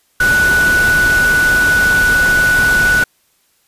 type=tone in noise; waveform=sine; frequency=1480 Hz; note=F#6; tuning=in tune; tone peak=-9 dBFS; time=0.2-3.04 s; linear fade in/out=5 ms; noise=pink; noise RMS=-20 dBFS; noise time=0.2-3.04 s; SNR=+8 dB; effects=white hiss -58 dBFS RMS until 3.67 s + resampled to 32000 Hz